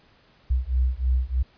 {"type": "beating tone pair", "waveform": "sine", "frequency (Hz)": [61.8, 65], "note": ["B1", "C2"], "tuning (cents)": [2, -11], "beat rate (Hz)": 3.2, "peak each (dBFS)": -23, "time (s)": [0.5, 1.43], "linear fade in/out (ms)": 10, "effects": ["pink hiss -58 dBFS RMS until 1.57 s", "resampled to 11025 Hz"]}